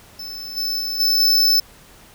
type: tone with level steps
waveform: square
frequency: 5270 Hz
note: E8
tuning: 1 cent flat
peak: -30 / -21 / -23 / -15 / -13 dBFS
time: 0.19-1.6 s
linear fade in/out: 5 ms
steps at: 0.56 / 0.79 / 0.99 / 1.19 s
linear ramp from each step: 20 ms
effects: pink hiss -47 dBFS RMS until 2.14 s